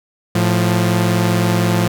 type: tone pair together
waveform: sawtooth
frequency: 110 / 175.22 Hz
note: A2 / F3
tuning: 0 / +6 cents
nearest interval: minor sixth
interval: 806 cents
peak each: -12 dBFS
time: 0.35-1.88 s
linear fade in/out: 5 ms
effects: none